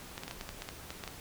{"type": "clicks", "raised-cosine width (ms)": 0.2, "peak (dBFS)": -22, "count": 11, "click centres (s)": [0.179, 0.235, 0.28, 0.311, 0.411, 0.491, 0.621, 0.689, 0.905, 1.038, 1.077], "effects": ["pink hiss -48 dBFS RMS until 1.2 s"]}